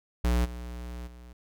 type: tone with level steps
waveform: square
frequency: 60.2 Hz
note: B1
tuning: 44 cents flat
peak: -23 / -37 / -46 dBFS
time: 0.24-1.33 s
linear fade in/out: 5 ms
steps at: 0.44 / 1.06 s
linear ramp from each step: 20 ms
effects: none